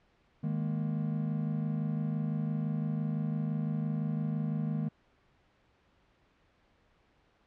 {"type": "chord", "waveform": "triangle", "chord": "D# suspended fourth", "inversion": "none", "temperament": "just", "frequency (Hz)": [155.56, 207.4, 233.3], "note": ["D#3", "G#3", "A#3"], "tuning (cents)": [0, -2, 2], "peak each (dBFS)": [-30, -34, -35], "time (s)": [0.43, 4.89], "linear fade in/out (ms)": 10, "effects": ["pink hiss -68 dBFS RMS until 7.46 s", "low-pass 3000 Hz 12 dB/octave"]}